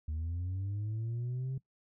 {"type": "linear sweep", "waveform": "sine", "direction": "up", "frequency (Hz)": [75.6, 134.5], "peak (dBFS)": -31, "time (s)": [0.08, 1.58], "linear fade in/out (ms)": 5, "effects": ["noise-tail reverb RT60 0.1 s tail -20 dB re dry", "tanh soft clip ceiling -32 dBFS"]}